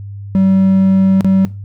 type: tone with dropouts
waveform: triangle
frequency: 191.5 Hz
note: G3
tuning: 40 cents flat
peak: -6 dBFS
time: 0.35-1.45 s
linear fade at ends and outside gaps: 0 ms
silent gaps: 1.208-1.246 s
effects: noise-tail reverb RT60 0.3 s tail -19 dB re dry + added 100 Hz sine -25 dBFS peak until 1.64 s